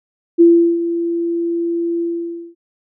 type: tone with ADSR envelope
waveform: sine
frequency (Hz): 339.1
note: E4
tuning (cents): +49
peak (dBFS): -4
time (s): 0.38-2.55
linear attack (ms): 28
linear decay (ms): 370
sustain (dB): -12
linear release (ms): 540
effects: none